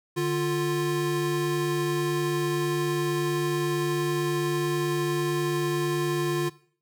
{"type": "tone pair together", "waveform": "square", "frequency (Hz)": [148.44, 350], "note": ["D3", "F4"], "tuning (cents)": [19, 4], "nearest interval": "octave + minor third", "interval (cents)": 1485, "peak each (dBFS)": [-30, -26], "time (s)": [0.16, 6.5], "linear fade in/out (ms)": 20, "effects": ["noise-tail reverb RT60 0.5 s tail -19 dB re dry"]}